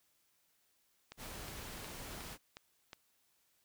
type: click train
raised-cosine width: 0.2 ms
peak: -30 dBFS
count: 6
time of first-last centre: 1.12-2.932 s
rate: 2.76 Hz
type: noise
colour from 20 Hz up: pink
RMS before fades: -47 dBFS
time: 1.17-2.38 s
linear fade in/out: 50 ms
effects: white hiss -75 dBFS RMS until 3.64 s